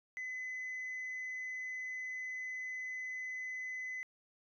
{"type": "tone", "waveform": "sine", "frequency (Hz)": 2021, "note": "B6", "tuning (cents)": 39, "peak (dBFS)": -37, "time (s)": [0.17, 4.03], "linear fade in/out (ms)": 0, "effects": ["tanh soft clip ceiling -37 dBFS"]}